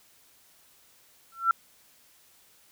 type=tone with exponential growth; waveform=sine; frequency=1352 Hz; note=E6; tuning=43 cents sharp; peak=-15 dBFS; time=1.32-1.51 s; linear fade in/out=2 ms; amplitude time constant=40 ms; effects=white hiss -60 dBFS RMS until 2.71 s